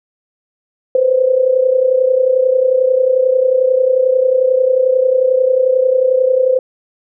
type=tone with amplitude modulation; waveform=sine; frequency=515 Hz; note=C5; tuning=28 cents flat; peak=-6 dBFS; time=0.95-6.59 s; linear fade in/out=2 ms; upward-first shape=sine; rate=31.2 Hz; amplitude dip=70%; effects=none